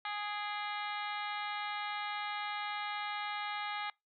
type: harmonic tone with a mistuned harmonic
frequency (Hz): 415.1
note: G#4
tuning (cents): -1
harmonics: 2 / 3 / 4 / 5 / 6 / 7 / 8 / 9 / 10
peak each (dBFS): -40 / -42 / -45 / -44 / -49 / -51 / -50 / -49 / -54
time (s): 0.05-3.9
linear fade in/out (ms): 2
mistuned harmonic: 6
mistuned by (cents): -71
effects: noise-tail reverb RT60 0.2 s tail -25 dB re dry